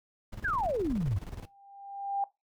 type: noise with tremolo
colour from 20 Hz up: brown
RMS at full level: -38 dBFS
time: 0.32-1.46 s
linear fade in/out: 10 ms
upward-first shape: square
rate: 19 Hz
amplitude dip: 70%
type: exponential sweep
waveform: sine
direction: down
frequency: 1729 to 85.9 Hz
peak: -27 dBFS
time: 0.44-1.19 s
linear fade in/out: 10 ms
type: tone with exponential growth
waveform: sine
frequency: 796 Hz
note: G5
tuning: 26 cents sharp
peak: -25 dBFS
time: 1.36-2.24 s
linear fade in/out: 2 ms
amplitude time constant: 190 ms
effects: noise-tail reverb RT60 0.2 s tail -19 dB re dry